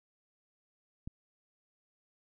click, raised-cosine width 5 ms, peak -28 dBFS, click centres 1.075 s, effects none

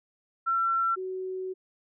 sine tone pair in turn, 1352 / 374 Hz, E6 / F#4, +43 / +19 cents, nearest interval octave + minor seventh, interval 2224 cents, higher first, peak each -23 / -31 dBFS, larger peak first, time 0.46-0.96 / 0.96-1.54 s, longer second, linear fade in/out 20 ms, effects none

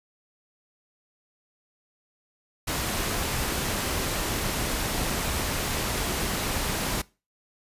pink noise, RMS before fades -28 dBFS, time 2.67-7.02 s, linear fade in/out 10 ms, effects noise-tail reverb RT60 0.3 s tail -22 dB re dry + resampled to 32000 Hz

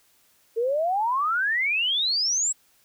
sine exponential sweep, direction up, 441.8 to 7902 Hz, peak -21 dBFS, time 0.56-2.53 s, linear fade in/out 20 ms, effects white hiss -62 dBFS RMS until 2.84 s

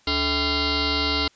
sine tone with frequency modulation, 2093 Hz, C7, in tune, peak -20 dBFS, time 0.07-1.28 s, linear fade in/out 5 ms, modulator 361 Hz, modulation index 7.1, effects white hiss -58 dBFS RMS until 1.35 s + resampled to 16000 Hz

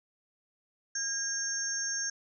sine tone cluster, 1620 / 5550 / 6340 Hz, G#6 / F8 / G8, -43 / -12 / +19 cents, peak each -36 / -37 / -33 dBFS, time 0.95-2.1 s, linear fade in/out 5 ms, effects none

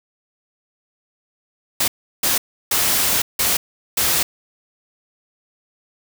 white noise bursts at uneven times, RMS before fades -18 dBFS, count 5, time 1.8-1.88 / 2.23-2.38 / 2.71-3.22 / 3.39-3.57 / 3.97-4.23 s, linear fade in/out 5 ms, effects none

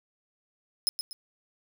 sawtooth tone with echo, 5130 Hz, E8, 48 cents flat, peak -20 dBFS, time 0.87-0.89 s, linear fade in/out 0 ms, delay 120 ms, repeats 2, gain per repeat -8 dB, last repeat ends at 1.13 s, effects none

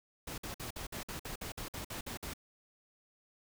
pink noise bursts, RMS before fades -42 dBFS, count 13, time 0.27-2.336 s, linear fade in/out 5 ms, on 110 ms, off 53 ms, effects none

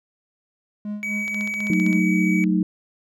triangle tone with tremolo, 208.4 Hz, G#3, 6 cents sharp, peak -23 dBFS, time 0.85-2 s, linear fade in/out 2 ms, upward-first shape sine, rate 4 Hz, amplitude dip 75%
triangle tone, 2272 Hz, C#7, 42 cents sharp, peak -23 dBFS, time 1.03-2.44 s, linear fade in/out 0 ms
click train, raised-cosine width 0.2 ms, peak -19 dBFS, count 11, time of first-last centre 1.28-1.929 s, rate 15.4 Hz
sine chord, D# diminished, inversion first, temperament equal, 185 / 220 / 311.1 Hz, F#3 / A3 / D#4, 0 / 0 / 0 cents, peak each -19 / -24 / -22 dBFS, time 1.7-2.63 s, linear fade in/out 2 ms
effects none

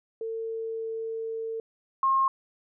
sine tone pair in turn, 449.8 / 1072.3 Hz, A4 / C6, +38 / +42 cents, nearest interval octave + minor third, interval 1504 cents, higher second, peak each -30 / -20 dBFS, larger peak second, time 0.21-1.6 / 2.03-2.28 s, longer first, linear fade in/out 2 ms, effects none

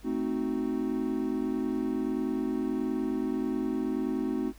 triangle chord, A diminished seventh, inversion none, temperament equal, 220 / 261.6 / 311.1 / 370 Hz, A3 / C4 / Eb4 / Gb4, 0 / 0 / 0 / 0 cents, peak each -33 / -29 / -31 / -33 dBFS, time 0.03-4.53 s, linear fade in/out 50 ms, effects added 50 Hz sine -51 dBFS peak until 4.58 s + pink hiss -58 dBFS RMS until 4.58 s

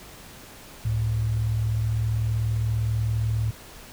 sine tone pair together, 69.85 / 110 Hz, C#2 / A2, +14 / 0 cents, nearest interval minor sixth, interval 786 cents, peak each -30 / -22 dBFS, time 0.85-3.51 s, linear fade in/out 5 ms, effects pink hiss -45 dBFS RMS until 3.92 s

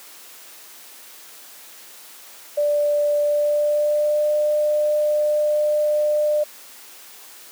sine tone with pitch glide, 587.3 to 599.6 Hz, D5 to D5, 0 to +36 cents, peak -16 dBFS, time 2.57-6.44 s, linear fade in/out 10 ms, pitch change +36 cents, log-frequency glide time 3.2-4.28 s, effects white hiss -43 dBFS RMS until 7.51 s + high-pass 300 Hz 12 dB/octave

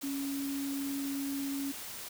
sine tone in noise, 277.2 Hz, C#4, in tune, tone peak -33 dBFS, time 0.03-1.72 s, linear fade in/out 10 ms, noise white, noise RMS -43 dBFS, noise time 0.01-2.09 s, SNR +7 dB, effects none

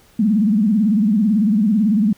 sine tone with vibrato, 211.3 Hz, G#3, 30 cents sharp, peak -12 dBFS, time 0.19-2.13 s, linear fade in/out 5 ms, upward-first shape sine, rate 18 Hz, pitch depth 160 cents each way, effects pink hiss -52 dBFS RMS until 2.17 s

